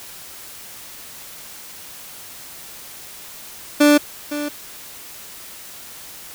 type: tone with echo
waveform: 30% pulse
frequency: 293.7 Hz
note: D4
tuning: in tune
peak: -7 dBFS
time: 3.8-3.98 s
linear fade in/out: 10 ms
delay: 510 ms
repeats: 1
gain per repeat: -13 dB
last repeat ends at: 4.49 s
effects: white hiss -38 dBFS RMS until 6.34 s